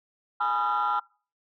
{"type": "chord", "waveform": "sine", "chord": "F half-diminished seventh", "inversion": "first", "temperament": "equal with one note detuned", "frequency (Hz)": [830.6, 987.8, 1244.5, 1364.2], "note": ["Ab5", "Cb6", "Eb6", "F6"], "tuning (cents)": [0, 0, 0, -41], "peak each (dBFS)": [-27, -29, -30, -25], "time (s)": [0.4, 1], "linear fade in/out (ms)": 10, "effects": ["noise-tail reverb RT60 0.4 s tail -26 dB re dry", "tanh soft clip ceiling -18 dBFS"]}